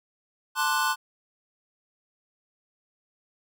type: chord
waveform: square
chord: D dominant seventh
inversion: second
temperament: equal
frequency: 880 / 1046.5 / 1174.7 / 1480 Hz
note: A5 / C6 / D6 / F#6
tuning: 0 / 0 / 0 / 0 cents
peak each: -30 / -28 / -33 / -28 dBFS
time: 0.55-0.96 s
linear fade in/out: 50 ms
effects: none